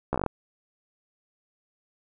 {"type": "slowing click train", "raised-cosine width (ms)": 1, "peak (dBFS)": -12, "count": 8, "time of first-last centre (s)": [0.13, 0.263], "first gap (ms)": 14, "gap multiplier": 1.1, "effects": []}